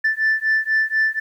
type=beating tone pair; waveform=sine; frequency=1760 / 1764.1 Hz; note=A6 / A6; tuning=0 / +4 cents; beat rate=4.1 Hz; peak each=-18 dBFS; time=0.04-1.2 s; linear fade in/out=10 ms; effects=tanh soft clip ceiling -12 dBFS + 9-bit